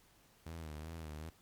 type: tone with vibrato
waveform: sawtooth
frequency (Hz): 79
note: D#2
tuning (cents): +27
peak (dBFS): -40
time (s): 0.46-1.3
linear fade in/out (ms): 5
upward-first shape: sine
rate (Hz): 2.6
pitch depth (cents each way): 83
effects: pink hiss -67 dBFS RMS until 1.41 s + MP3 96 kbps